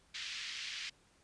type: band-pass noise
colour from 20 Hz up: pink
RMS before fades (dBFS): -43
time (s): 0.14-0.9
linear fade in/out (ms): 10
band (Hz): 2000 to 5300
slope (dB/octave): 24
effects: pink hiss -68 dBFS RMS until 1.23 s + resampled to 22050 Hz